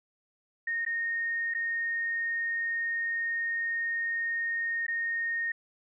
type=tone with dropouts; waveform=sine; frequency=1849 Hz; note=A#6; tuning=15 cents flat; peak=-28 dBFS; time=0.67-5.52 s; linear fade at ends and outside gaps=5 ms; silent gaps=0.851-0.863 / 1.539-1.547 / 4.867-4.881 s; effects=none